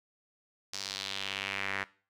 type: tone with band-pass filter sweep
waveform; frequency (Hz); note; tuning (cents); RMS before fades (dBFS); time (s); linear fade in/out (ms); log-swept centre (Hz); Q
sawtooth; 97.9; G2; -2; -37; 0.73-1.84; 5; 5300 to 1800; 2.5
effects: noise-tail reverb RT60 0.4 s tail -19 dB re dry